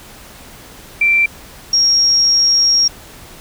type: tone pair in turn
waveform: sine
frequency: 2349 / 5587 Hz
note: D7 / F8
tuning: 0 / 0 cents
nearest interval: octave + minor third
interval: 1500 cents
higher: second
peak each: -9 dBFS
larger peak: neither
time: 1.01-1.26 / 1.73-2.88 s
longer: second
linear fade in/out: 5 ms
effects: pink hiss -38 dBFS RMS until 3.4 s